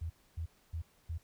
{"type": "tone bursts", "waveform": "sine", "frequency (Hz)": 81.9, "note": "E2", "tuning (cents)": -11, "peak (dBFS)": -35, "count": 4, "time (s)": [0.01, 1.18], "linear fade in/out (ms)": 10, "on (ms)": 90, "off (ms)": 270, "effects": ["pink hiss -68 dBFS RMS until 1.23 s"]}